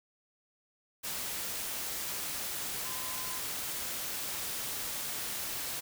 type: tone in noise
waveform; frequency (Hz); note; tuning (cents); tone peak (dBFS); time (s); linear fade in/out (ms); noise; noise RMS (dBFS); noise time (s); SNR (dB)
sine; 1024; C6; -38; -46; 2.84-3.4; 20; white; -37; 1.03-5.81; -12
effects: none